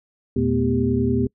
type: tone cluster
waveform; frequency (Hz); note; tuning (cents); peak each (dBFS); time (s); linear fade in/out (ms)
sine; 81.7 / 119.1 / 217.3 / 248 / 395.7; E2 / A#2 / A3 / B3 / G4; -15 / +38 / -21 / +7 / +16; -27 / -24 / -26 / -21 / -24; 0.36-1.27; 5
effects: noise-tail reverb RT60 0.1 s tail -25 dB re dry